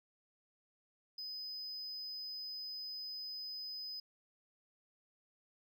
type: tone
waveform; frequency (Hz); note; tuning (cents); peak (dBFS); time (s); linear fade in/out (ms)
sine; 5020; D#8; +15; -39; 1.18-4; 5
effects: tanh soft clip ceiling -41 dBFS